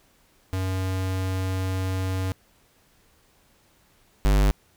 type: tone pair in turn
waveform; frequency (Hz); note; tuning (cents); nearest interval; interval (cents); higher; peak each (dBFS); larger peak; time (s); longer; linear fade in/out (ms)
square; 94 / 49.74; F#2 / G1; +28 / +26; major seventh; 1102; first; -25 / -17; second; 0.53-2.32 / 4.25-4.51; first; 0
effects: pink hiss -61 dBFS RMS until 4.76 s